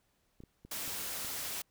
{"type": "clicks", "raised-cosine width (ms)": 3, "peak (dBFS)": -37, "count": 5, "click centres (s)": [0.404, 0.437, 0.65, 0.878, 1.247]}
{"type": "noise", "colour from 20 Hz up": "white", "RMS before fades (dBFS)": -39, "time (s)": [0.71, 1.62], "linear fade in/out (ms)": 5}
{"effects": ["pink hiss -75 dBFS RMS until 1.7 s"]}